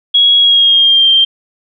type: tone with pitch glide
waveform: sine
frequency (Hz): 3322 to 3165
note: G#7 to G7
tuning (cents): 0 to +16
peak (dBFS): -5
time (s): 0.14-1.25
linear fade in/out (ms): 10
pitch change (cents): -84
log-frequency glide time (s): 0.38-1.09
effects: none